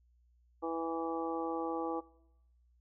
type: harmonic tone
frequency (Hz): 164.7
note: E3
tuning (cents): -1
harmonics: 2 / 3 / 4 / 5 / 6 / 7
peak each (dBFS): -38 / -38 / -47 / -40 / -50 / -43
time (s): 0.62-2.01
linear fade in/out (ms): 20
effects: noise-tail reverb RT60 0.9 s tail -23 dB re dry + added 60 Hz sine -65 dBFS peak until 2.8 s